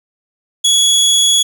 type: tone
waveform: 25% pulse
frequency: 3365 Hz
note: G#7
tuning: 22 cents sharp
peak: -5 dBFS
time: 0.64-1.43 s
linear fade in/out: 10 ms
effects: none